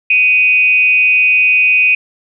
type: tone with frequency modulation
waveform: sine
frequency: 2497 Hz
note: D#7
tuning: 6 cents sharp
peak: -7 dBFS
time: 0.1-1.95 s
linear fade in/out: 5 ms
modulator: 227 Hz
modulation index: 0.47
effects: none